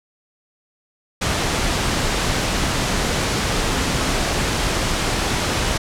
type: tone in noise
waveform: sine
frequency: 267 Hz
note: C4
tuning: 35 cents sharp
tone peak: -29 dBFS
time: 3.71-4.14 s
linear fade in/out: 10 ms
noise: pink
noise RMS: -20 dBFS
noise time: 1.21-5.78 s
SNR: -12 dB
effects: low-pass 8000 Hz 12 dB/octave